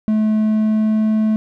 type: tone with pitch glide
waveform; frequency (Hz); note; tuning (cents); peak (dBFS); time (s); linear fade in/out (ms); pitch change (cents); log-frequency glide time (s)
triangle; 215.8 to 217.1; A3 to A3; -33 to -23; -11; 0.08-1.36; 0; +10; 0.36-1.11
effects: none